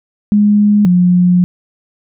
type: tone pair in turn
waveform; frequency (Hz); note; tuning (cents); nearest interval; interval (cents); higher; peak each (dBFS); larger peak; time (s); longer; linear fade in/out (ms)
sine; 207.3 / 178.74; G#3 / F3; -3 / +40; minor third; 257; first; -6 / -6; neither; 0.32-0.85 / 0.85-1.44; second; 0
effects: none